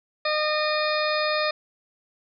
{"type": "harmonic tone with a mistuned harmonic", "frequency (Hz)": 610, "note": "D#5", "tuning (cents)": -34, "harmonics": [1, 2, 3, 4, 6, 7, 8], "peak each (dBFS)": [-25, -28, -30, -31, -33, -33, -34], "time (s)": [0.25, 1.51], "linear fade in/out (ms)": 5, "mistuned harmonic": 8, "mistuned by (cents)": 25, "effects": []}